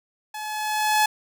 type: tone with level ramp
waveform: sawtooth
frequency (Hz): 854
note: G#5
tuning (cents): +48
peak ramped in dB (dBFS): -28 to -12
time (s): 0.34-1.06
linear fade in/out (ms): 5
effects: none